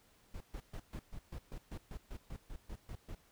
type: noise bursts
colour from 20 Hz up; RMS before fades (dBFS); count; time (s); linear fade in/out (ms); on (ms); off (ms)
brown; -44; 15; 0.34-3.15; 5; 66; 130
effects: pink hiss -68 dBFS RMS until 3.31 s